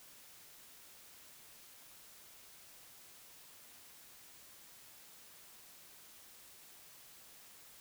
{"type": "silence", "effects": ["white hiss -58 dBFS RMS until 7.8 s"]}